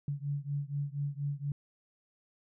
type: beating tone pair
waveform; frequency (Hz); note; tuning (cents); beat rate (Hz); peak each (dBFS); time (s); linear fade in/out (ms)
sine; 141.1 / 145.3; C#3 / D3; +31 / -18; 4.2; -35 / -36; 0.08-1.52; 2
effects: none